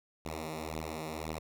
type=beating tone pair; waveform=5% pulse; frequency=77.78 / 79.68 Hz; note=D#2 / D#2; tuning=0 / +42 cents; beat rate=1.9 Hz; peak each=-30 / -28 dBFS; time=0.25-1.39 s; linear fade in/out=5 ms; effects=none